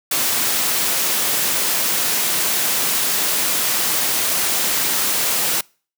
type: high-pass noise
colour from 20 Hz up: white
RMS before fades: -19 dBFS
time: 0.11-5.61 s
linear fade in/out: 5 ms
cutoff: 150 Hz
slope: 12 dB/octave
effects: noise-tail reverb RT60 0.4 s tail -26 dB re dry